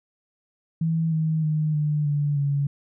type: tone with pitch steps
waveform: sine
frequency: 162.8 / 158.35 / 154.02 / 149.81 / 145.71 / 141.73 Hz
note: E3 / D#3 / D#3 / D3 / D3 / C#3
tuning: -21 / +31 / -17 / +35 / -13 / +39 cents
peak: -20 dBFS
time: 0.81-2.67 s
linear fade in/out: 5 ms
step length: 310 ms
effects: none